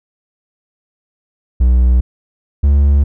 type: tone pair in turn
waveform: triangle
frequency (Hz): 61.74 / 70.85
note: B1 / C#2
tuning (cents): 0 / +38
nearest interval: major second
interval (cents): 238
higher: second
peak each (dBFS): -5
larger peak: neither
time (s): 1.6-2.01 / 2.63-3.04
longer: neither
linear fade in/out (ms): 10
effects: none